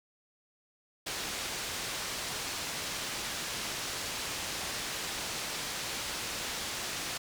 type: low-pass noise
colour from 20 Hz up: white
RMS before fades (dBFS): -37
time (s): 1.06-7.18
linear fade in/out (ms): 10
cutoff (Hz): 6300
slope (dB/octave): 12
effects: none